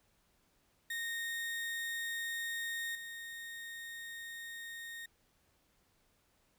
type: tone with level steps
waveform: 35% pulse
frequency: 1851 Hz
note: A#6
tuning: 13 cents flat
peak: -35 / -42 dBFS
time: 0.9-5.06 s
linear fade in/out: 5 ms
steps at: 2.95 s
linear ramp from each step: 2 ms
effects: pink hiss -73 dBFS RMS until 6.58 s